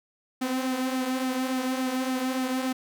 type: tone with flanger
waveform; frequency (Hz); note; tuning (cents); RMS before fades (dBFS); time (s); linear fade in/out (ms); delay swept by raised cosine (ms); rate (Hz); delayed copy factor
sawtooth; 258.3; C4; -22; -28; 0.41-2.73; 10; 1.8 to 5.8; 3.5; -0.5
effects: none